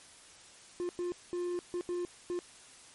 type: tone bursts at uneven times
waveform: triangle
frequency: 353.2 Hz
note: F4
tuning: 20 cents sharp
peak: -30 dBFS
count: 6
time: 0.8-0.89 / 0.99-1.12 / 1.33-1.59 / 1.74-1.81 / 1.89-2.05 / 2.3-2.39 s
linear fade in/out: 0 ms
effects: white hiss -55 dBFS RMS until 2.94 s + MP3 48 kbps